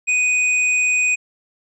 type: tone with tanh clipping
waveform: sine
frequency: 2489 Hz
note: D#7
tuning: in tune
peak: -16 dBFS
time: 0.07-1.16 s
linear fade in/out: 20 ms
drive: 18 dB
effects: resampled to 24000 Hz